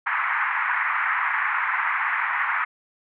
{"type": "band-pass noise", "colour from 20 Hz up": "white", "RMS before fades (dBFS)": -24, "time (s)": [0.06, 2.65], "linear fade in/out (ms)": 10, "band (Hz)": [910, 2100], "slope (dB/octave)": 48, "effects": []}